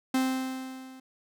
45% pulse tone with level ramp, 260.9 Hz, C4, 5 cents flat, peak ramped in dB -22 to -46 dBFS, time 0.14-1 s, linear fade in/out 5 ms, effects none

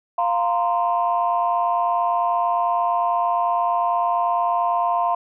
sine chord, F suspended fourth, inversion none, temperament equal with one note detuned, 698.5 / 932.3 / 1041.1 Hz, F5 / Bb5 / C6, 0 / 0 / -9 cents, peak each -20 / -23 / -22 dBFS, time 0.18-5.15 s, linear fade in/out 5 ms, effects tanh soft clip ceiling -9 dBFS

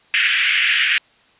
white band-pass noise, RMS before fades -17 dBFS, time 0.14-0.98 s, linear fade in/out 0 ms, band 1600 to 3100 Hz, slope 48 dB/octave, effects white hiss -54 dBFS RMS until 1.39 s + resampled to 8000 Hz

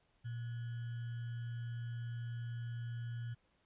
sine tone with sample-and-hold, 117.9 Hz, A#2, 20 cents sharp, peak -39 dBFS, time 0.24-3.35 s, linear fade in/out 20 ms, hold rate 1575 Hz, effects pink hiss -75 dBFS RMS until 3.65 s + resampled to 8000 Hz

